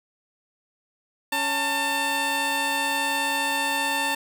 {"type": "tone pair together", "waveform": "15% pulse", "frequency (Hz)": [278.7, 895], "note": ["C#4", "A5"], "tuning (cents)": [9, 29], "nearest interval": "octave + minor sixth", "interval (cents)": 2020, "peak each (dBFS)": [-25, -17], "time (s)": [1.32, 4.15], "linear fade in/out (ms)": 5, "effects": []}